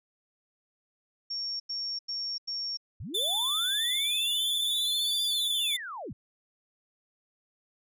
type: tone bursts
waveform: sine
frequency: 5510 Hz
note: F8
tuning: 24 cents flat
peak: -31 dBFS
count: 4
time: 1.3-2.773 s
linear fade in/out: 10 ms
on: 300 ms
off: 91 ms
type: linear two-way sweep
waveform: sine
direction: up then down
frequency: 63.4 to 4862 to 63.4 Hz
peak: -36 dBFS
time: 3-6.13 s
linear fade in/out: 5 ms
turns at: 5.25 s
type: tone with vibrato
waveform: 45% pulse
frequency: 3500 Hz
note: A7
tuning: 10 cents flat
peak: -26 dBFS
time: 3.14-5.77 s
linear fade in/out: 10 ms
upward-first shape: sine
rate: 15 Hz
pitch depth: 30 cents each way
effects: none